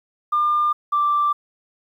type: tone pair in turn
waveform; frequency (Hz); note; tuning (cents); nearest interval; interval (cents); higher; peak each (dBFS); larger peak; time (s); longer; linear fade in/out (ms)
sine; 1200 / 1174.6; D6 / D6; +37 / 0; unison; 37; first; -15; neither; 0.32-0.73 / 0.92-1.33; neither; 10
effects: tanh soft clip ceiling -11 dBFS + 9-bit